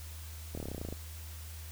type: slowing click train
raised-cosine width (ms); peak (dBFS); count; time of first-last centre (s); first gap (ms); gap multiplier
2; -26; 13; 0.55-0.926; 25; 1.04
effects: added 79 Hz sine -43 dBFS peak until 1.71 s + white hiss -51 dBFS RMS until 1.71 s